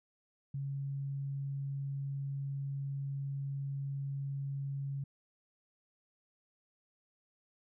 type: tone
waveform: sine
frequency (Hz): 138.59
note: C#3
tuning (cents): 0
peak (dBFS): -35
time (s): 0.54-5.04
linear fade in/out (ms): 5
effects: none